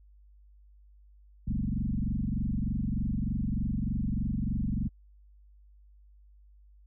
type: tone with frequency modulation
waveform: sine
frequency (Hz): 129.1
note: C3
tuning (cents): -23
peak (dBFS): -27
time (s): 1.47-4.89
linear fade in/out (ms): 10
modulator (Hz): 23.3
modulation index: 4.7
effects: added 50 Hz sine -54 dBFS peak until 6.86 s